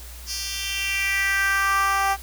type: tone with high-pass filter sweep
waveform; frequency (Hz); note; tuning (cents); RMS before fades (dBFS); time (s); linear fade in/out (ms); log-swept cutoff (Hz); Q
10% pulse; 392; G4; 0; -23; 0.26-2.17; 50; 4800 to 800; 3.3
effects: added 60 Hz sine -38 dBFS peak until 2.22 s + white hiss -43 dBFS RMS until 2.22 s